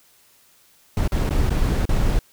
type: noise with dropouts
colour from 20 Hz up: brown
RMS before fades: -19 dBFS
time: 0.97-2.19 s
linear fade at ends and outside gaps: 1 ms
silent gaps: 1.077-1.12 / 1.292-1.307 / 1.495-1.505 / 1.854-1.892 s
effects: white hiss -56 dBFS RMS until 2.32 s